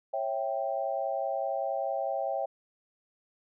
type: chord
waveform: sine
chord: C# diminished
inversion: none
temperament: equal with one note detuned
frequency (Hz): 548.6 / 659.3 / 784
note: C#5 / E5 / G5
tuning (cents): -18 / 0 / 0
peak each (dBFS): -33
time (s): 0.13-2.46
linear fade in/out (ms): 10
effects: none